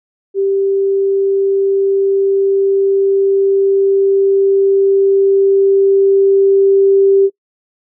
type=tone with level ramp; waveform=sine; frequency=392 Hz; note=G4; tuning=in tune; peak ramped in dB=-11 to -6 dBFS; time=0.34-7.3 s; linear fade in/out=50 ms; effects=noise-tail reverb RT60 0.1 s tail -22 dB re dry